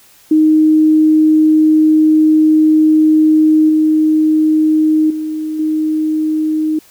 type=tone with level steps; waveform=sine; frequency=311.1 Hz; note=D#4; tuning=in tune; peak=-6 / -8 / -17 / -12 dBFS; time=0.31-6.79 s; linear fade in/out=5 ms; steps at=3.69 / 5.1 / 5.59 s; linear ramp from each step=5 ms; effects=white hiss -46 dBFS RMS until 6.9 s